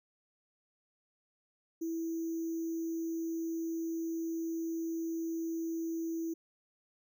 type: tone with sample-and-hold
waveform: sine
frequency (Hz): 329.5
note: E4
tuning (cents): -1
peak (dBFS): -33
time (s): 1.81-6.34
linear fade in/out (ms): 10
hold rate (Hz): 6300
effects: none